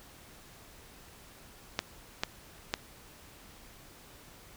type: clicks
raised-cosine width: 0.2 ms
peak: -11 dBFS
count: 3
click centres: 1.791 / 2.235 / 2.739 s
effects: pink hiss -54 dBFS RMS until 4.56 s